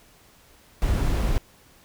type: noise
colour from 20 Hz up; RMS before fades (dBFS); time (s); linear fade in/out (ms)
brown; -22; 0.82-1.38; 0
effects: pink hiss -55 dBFS RMS until 1.84 s